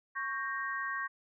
sine chord, G diminished, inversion second, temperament equal with one note detuned, 1108.7 / 1583.5 / 1864.7 Hz, Db6 / G6 / Bb6, 0 / +17 / 0 cents, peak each -37 / -38 / -38 dBFS, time 0.15-1.08 s, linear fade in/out 20 ms, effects none

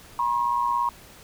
sine tone pair together, 960 / 1077.6 Hz, B5 / C#6, -49 / -49 cents, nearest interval major second, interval 200 cents, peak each -23 / -25 dBFS, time 0.19-0.89 s, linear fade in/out 2 ms, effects pink hiss -48 dBFS RMS until 1.23 s

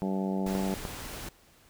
harmonic tone, 96 Hz, G2, 36 cents flat, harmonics 2 / 3 / 4 / 5 / 6 / 7 / 8 / 9, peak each -29 / -37 / -37 / -41 / -42 / -41 / -45 / -42 dBFS, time 0.02-0.74 s, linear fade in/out 0 ms
pink noise, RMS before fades -40 dBFS, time 0.46-1.29 s, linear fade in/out 5 ms
clicks, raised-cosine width 1 ms, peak -21 dBFS, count 2, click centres 0.552 / 0.852 s
effects pink hiss -60 dBFS RMS until 1.69 s

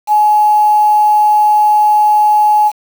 sine tone with quantisation, 844 Hz, G#5, 28 cents sharp, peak -6 dBFS, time 0.07-2.72 s, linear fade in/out 50 ms, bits 5, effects none

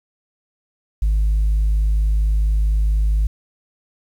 sine tone, 52.2 Hz, G#1, 10 cents sharp, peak -12 dBFS, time 1.02-3.27 s, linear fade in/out 5 ms, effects tanh soft clip ceiling -12 dBFS + 8-bit

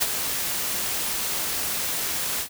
white noise with ADSR envelope, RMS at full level -20 dBFS, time 0-2.49 s, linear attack 22 ms, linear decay 30 ms, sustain -7 dB, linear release 88 ms, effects none

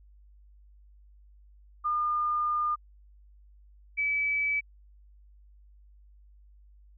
sine tone pair in turn, 1211 / 2296 Hz, D#6 / D7, -47 / -40 cents, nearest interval major seventh, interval 1107 cents, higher second, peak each -25 dBFS, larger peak neither, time 1.84-2.76 / 3.97-4.61 s, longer first, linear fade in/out 20 ms, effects added 50 Hz sine -53 dBFS peak until 6.97 s

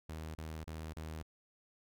sawtooth tone bursts, 79 Hz, D#2, 27 cents sharp, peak -38 dBFS, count 4, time 0.09-1.226 s, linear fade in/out 5 ms, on 260 ms, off 32 ms, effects none

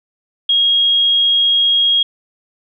sine tone, 3275 Hz, G#7, 25 cents flat, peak -10 dBFS, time 0.49-2.03 s, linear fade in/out 5 ms, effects none

